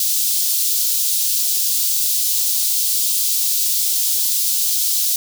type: high-pass noise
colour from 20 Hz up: white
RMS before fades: -18 dBFS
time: 0-5.16 s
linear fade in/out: 2 ms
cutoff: 3800 Hz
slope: 24 dB/octave
effects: none